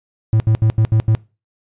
triangle tone bursts at uneven times, 110 Hz, A2, in tune, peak -8 dBFS, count 6, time 0.33-0.4 / 0.47-0.55 / 0.62-0.7 / 0.78-0.85 / 0.92-1 / 1.08-1.15 s, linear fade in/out 0 ms, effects noise-tail reverb RT60 0.3 s tail -22 dB re dry + resampled to 8000 Hz

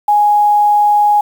sine tone with quantisation, 830.6 Hz, G#5, in tune, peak -7 dBFS, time 0.08-1.21 s, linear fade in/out 5 ms, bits 6, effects none

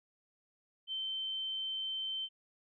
sine tone, 3098 Hz, G7, 21 cents flat, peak -35 dBFS, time 0.87-2.29 s, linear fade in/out 50 ms, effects none

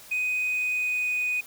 sine tone with pitch glide, 2500 to 2486 Hz, D#7 to D#7, +8 to -2 cents, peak -22 dBFS, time 0.11-1.41 s, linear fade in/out 10 ms, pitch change -10 cents, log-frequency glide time 0.47-1.22 s, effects tanh soft clip ceiling -22 dBFS + white hiss -48 dBFS RMS until 1.46 s

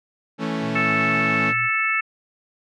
sawtooth chord, A major, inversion second, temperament equal, 164.81 / 220 / 277.2 Hz, E3 / A3 / C#4, 0 / 0 / 0 cents, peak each -25 / -22 / -24 dBFS, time 0.38-1.54 s, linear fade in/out 50 ms
sine tone with vibrato, 117 Hz, A#2, 7 cents sharp, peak -32 dBFS, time 0.6-1.7 s, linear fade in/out 50 ms, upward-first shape sine, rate 2.2 Hz, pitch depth 58 cents each way
harmonic tone, 440 Hz, A4, in tune, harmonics 3 / 4 / 5 / 6, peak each -25 / -25 / -22 / -25 dBFS, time 0.75-2.01 s, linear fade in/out 10 ms
effects low-pass 4000 Hz 12 dB/octave

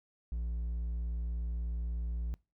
sine tone with hard clipping, 58.27 Hz, A#1, in tune, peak -34 dBFS, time 0.32-2.34 s, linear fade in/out 0 ms, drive 3 dB, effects noise-tail reverb RT60 0.3 s tail -24 dB re dry

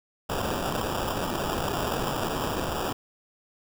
violet noise with sample-and-hold, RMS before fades -29 dBFS, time 0.29-2.93 s, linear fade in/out 10 ms, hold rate 2100 Hz, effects none

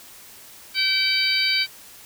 harmonic tone, 769 Hz, G5, 33 cents flat, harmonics 2 / 3 / 4 / 5 / 6, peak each -30 / -23 / -27 / -27 / -22 dBFS, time 0.74-1.67 s, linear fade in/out 50 ms, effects white hiss -45 dBFS RMS until 2.05 s

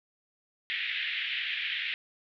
pink band-pass noise, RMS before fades -33 dBFS, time 0.7-1.94 s, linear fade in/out 0 ms, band 1800 to 3500 Hz, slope 48 dB/octave, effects none

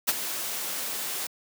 white noise with ADSR envelope, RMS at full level -21 dBFS, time 0.07-1.27 s, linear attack 20 ms, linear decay 29 ms, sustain -11 dB, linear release 5 ms, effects high-pass 200 Hz 12 dB/octave

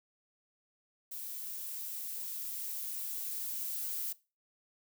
violet noise with level ramp, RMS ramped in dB -42 to -37 dBFS, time 1.11-4.13 s, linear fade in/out 10 ms, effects noise-tail reverb RT60 0.3 s tail -20 dB re dry

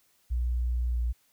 sine tone with pitch glide, 60.5 to 59.25 Hz, B1 to A#1, -35 to +29 cents, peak -25 dBFS, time 0.3-1.13 s, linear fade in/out 20 ms, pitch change -36 cents, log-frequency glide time 0.88-0.99 s, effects white hiss -67 dBFS RMS until 1.32 s

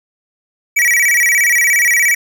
square tone with vibrato, 2100 Hz, C7, 6 cents sharp, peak -10 dBFS, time 0.76-2.15 s, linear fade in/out 10 ms, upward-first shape square, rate 17 Hz, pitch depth 150 cents each way, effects none

